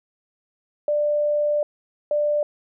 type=tone pair in turn; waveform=sine; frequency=592 / 592 Hz; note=D5 / D5; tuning=+14 / +14 cents; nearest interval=unison; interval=0 cents; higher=neither; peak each=-18 dBFS; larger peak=neither; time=0.88-1.63 / 2.11-2.43 s; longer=first; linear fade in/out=2 ms; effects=none